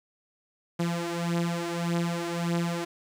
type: beating tone pair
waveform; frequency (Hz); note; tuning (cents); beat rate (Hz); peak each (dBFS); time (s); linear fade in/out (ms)
sawtooth; 170 / 171.7; F3 / F3; -46 / -29; 1.7; -25 / -27; 0.79-2.85; 10
effects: low-pass 10000 Hz 12 dB/octave + 9-bit